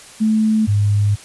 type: tone pair in turn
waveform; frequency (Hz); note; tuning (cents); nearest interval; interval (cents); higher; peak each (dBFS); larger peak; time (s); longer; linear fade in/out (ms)
sine; 217.9 / 102.84; A3 / G#2; -17 / -17; octave + minor second; 1300; first; -12; neither; 0.2-0.67 / 0.67-1.16; second; 20
effects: white hiss -40 dBFS RMS until 1.24 s + resampled to 24000 Hz